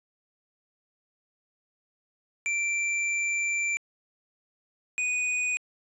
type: tone pair in turn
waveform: square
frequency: 2350 / 2479 Hz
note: D7 / D#7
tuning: +1 / -7 cents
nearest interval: minor second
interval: 92 cents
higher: second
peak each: -26 dBFS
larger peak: neither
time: 2.46-3.77 / 4.98-5.57 s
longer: first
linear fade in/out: 0 ms
effects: resampled to 22050 Hz